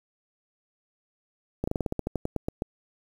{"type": "slowing click train", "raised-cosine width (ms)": 2, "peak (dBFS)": -14, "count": 14, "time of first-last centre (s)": [1.64, 2.621], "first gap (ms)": 35, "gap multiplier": 1.12, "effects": ["8-bit"]}